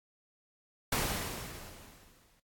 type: noise with exponential decay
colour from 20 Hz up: pink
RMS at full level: -29 dBFS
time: 0.92-2.4 s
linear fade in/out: 5 ms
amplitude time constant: 320 ms
effects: noise-tail reverb RT60 0.1 s tail -18 dB re dry + AAC 64 kbps